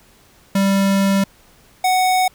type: tone pair in turn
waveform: square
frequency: 196 / 742.1 Hz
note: G3 / F#5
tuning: 0 / +5 cents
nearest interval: octave + major seventh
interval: 2305 cents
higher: second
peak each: -14 dBFS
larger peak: neither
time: 0.55-1.24 / 1.84-2.28 s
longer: first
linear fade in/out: 5 ms
effects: pink hiss -51 dBFS RMS until 2.34 s